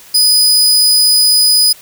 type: tone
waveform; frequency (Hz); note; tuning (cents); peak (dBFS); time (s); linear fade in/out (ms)
sawtooth; 4978; D#8; 0; -4; 0.14-1.73; 10
effects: white hiss -39 dBFS RMS until 1.81 s